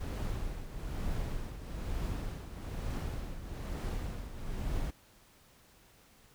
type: noise with tremolo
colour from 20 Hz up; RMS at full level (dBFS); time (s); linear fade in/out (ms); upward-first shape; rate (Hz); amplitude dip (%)
brown; -34; 0-4.91; 10; triangle; 1.1; 70
effects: pink hiss -62 dBFS RMS until 6.34 s